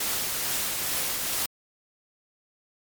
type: noise with tremolo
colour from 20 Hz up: white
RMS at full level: -27 dBFS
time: 0-1.46 s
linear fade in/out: 5 ms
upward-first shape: triangle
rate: 2.3 Hz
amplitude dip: 30%
effects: MP3 96 kbps